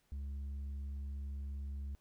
sine tone with tanh clipping, 69.7 Hz, C#2, 10 cents sharp, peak -40 dBFS, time 0.12-1.95 s, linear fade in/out 0 ms, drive 4 dB, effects pink hiss -75 dBFS RMS until 2 s

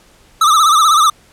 square tone with vibrato, 1244.5 Hz, D#6, in tune, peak -8 dBFS, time 0.41-1.1 s, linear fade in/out 5 ms, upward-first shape sine, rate 16 Hz, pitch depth 110 cents each way, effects pink hiss -48 dBFS RMS until 1.32 s + low-pass 11000 Hz 12 dB/octave

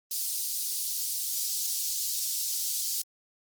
pink high-pass noise, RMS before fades -31 dBFS, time 0.11-3.02 s, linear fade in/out 5 ms, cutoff 4700 Hz, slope 24 dB/octave, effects Opus 24 kbps

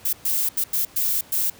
violet noise bursts at uneven times, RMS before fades -22 dBFS, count 6, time 0.05-0.13 / 0.25-0.49 / 0.57-0.64 / 0.73-0.85 / 0.96-1.21 / 1.32-1.5 s, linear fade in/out 5 ms, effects pink hiss -48 dBFS RMS until 1.59 s + high-pass 60 Hz 12 dB/octave

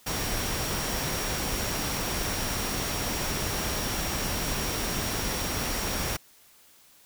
sine tone in noise, 5610 Hz, F8, 7 cents sharp, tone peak -38 dBFS, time 0.06-6.17 s, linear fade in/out 10 ms, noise pink, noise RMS -30 dBFS, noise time 0.06-6.17 s, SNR -11 dB, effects white hiss -57 dBFS RMS until 7.05 s

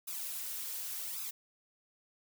blue noise with flanger, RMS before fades -40 dBFS, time 0.07-1.31 s, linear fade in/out 10 ms, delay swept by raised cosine 0.79 to 4.89 ms, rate 0.88 Hz, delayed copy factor +0.8, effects none

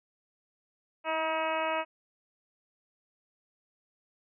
harmonic tone with a mistuned harmonic, 318.8 Hz, D#4, 42 cents sharp, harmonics 1 / 2 / 3 / 4 / 5 / 6 / 7 / 8 / 9, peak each -42 / -32 / -33 / -36 / -41 / -43 / -41 / -38 / -44 dBFS, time 1.04-1.85 s, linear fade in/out 50 ms, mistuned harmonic 1, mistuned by +18 cents, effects none

